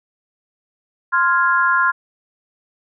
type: chord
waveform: sine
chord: F minor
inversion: second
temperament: equal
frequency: 1046.5 / 1396.9 / 1661.2 Hz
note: C6 / F6 / Ab6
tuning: 0 / 0 / 0 cents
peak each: -17 / -16 / -20 dBFS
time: 1.12-1.92 s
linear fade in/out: 20 ms
effects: none